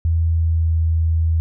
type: tone with pitch glide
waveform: sine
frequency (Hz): 82.3 to 81.35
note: E2 to E2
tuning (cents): -2 to -22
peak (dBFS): -14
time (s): 0.05-1.4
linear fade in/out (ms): 0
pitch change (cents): -20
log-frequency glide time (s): 0.25-0.73
effects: none